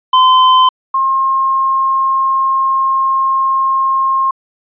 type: tone pair in turn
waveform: square / sine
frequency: 1028 / 1068.7 Hz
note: C6 / C6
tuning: -31 / +36 cents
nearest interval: minor second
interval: 67 cents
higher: second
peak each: -6 / -10 dBFS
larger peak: first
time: 0.13-0.69 / 0.94-4.31 s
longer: second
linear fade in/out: 5 ms
effects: resampled to 8000 Hz